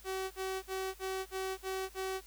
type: tone bursts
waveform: sawtooth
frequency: 380 Hz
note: F#4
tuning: 46 cents sharp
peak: -31 dBFS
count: 7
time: 0.04-2.212 s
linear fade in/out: 50 ms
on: 270 ms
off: 47 ms
effects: added 50 Hz sine -56 dBFS peak until 2.26 s + white hiss -58 dBFS RMS until 2.26 s